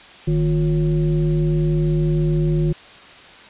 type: tone with frequency modulation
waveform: sine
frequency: 154.7 Hz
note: D#3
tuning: 10 cents flat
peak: -15 dBFS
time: 0.27-2.73 s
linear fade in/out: 10 ms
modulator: 199 Hz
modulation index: 0.8
effects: white hiss -42 dBFS RMS until 3.49 s + resampled to 8000 Hz